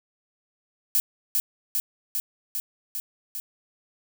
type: noise with echo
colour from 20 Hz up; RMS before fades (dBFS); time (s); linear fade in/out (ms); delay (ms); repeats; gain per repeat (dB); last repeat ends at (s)
violet; -21; 0.95-1; 0; 400; 6; -2; 3.4
effects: none